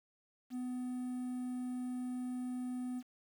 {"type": "tone with quantisation", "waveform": "triangle", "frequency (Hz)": 250.4, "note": "B3", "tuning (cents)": 24, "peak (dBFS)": -35, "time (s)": [0.5, 3.03], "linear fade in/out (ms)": 50, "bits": 10, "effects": []}